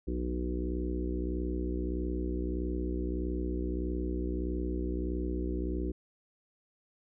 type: harmonic tone with a mistuned harmonic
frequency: 61.6 Hz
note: B1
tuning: 4 cents flat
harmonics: 1 / 3 / 4 / 5 / 6 / 7 / 8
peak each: -33 / -40 / -43 / -37 / -38 / -49 / -48 dBFS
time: 0.07-5.92 s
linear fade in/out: 10 ms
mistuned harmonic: 7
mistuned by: -24 cents
effects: none